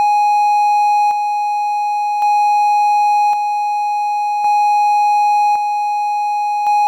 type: tone with tremolo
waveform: triangle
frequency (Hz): 830.6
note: G#5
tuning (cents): 0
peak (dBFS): -8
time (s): 0-6.87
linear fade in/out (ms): 0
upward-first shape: square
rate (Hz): 0.45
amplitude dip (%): 40
effects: none